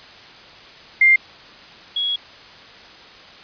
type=tone pair in turn; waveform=sine; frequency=2100 / 3334 Hz; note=C7 / G#7; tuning=+6 / +6 cents; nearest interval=minor sixth; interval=800 cents; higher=second; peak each=-9 / -19 dBFS; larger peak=first; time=1.01-1.16 / 1.96-2.16 s; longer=second; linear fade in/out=5 ms; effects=white hiss -42 dBFS RMS until 3.43 s + resampled to 11025 Hz